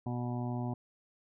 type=harmonic tone; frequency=122.1 Hz; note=B2; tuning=19 cents flat; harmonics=1 / 2 / 3 / 5 / 6 / 7 / 8; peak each=-35 / -37 / -45 / -48 / -45 / -48 / -50 dBFS; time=0.06-0.74 s; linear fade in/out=5 ms; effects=none